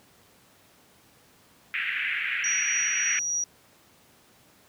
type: band-pass noise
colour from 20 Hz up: white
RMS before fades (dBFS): -29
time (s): 1.74-3.19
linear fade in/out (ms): 0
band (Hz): 1600 to 2600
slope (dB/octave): 48
type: tone with tremolo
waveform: sine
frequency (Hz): 5770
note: F#8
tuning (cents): -44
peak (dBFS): -24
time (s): 2.44-3.44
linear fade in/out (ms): 2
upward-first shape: triangle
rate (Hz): 3.5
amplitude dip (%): 30
effects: pink hiss -58 dBFS RMS until 4.68 s + high-pass 100 Hz 12 dB/octave